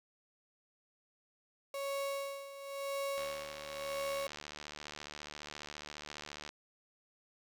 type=tone with tremolo; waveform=35% pulse; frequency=554.4 Hz; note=C#5; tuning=in tune; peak=-33 dBFS; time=1.74-4.27 s; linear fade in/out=2 ms; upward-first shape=sine; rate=0.95 Hz; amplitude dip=75%
type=click train; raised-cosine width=0.2 ms; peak=-27 dBFS; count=248; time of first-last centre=3.18-6.491 s; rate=74.6 Hz
effects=none